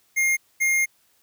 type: tone pair in turn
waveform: square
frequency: 2127 / 2127 Hz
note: C7 / C7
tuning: +28 / +28 cents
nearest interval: unison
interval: 0 cents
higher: neither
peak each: -19 dBFS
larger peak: neither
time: 0.16-0.37 / 0.6-0.86 s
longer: second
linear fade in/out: 20 ms
effects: white hiss -63 dBFS RMS until 1.22 s